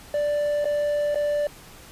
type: tone with dropouts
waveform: triangle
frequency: 587.3 Hz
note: D5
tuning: in tune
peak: -19 dBFS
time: 0.14-1.47 s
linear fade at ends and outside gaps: 2 ms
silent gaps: 0.645-0.654 / 1.146-1.156 s
effects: pink hiss -46 dBFS RMS until 1.91 s + resampled to 32000 Hz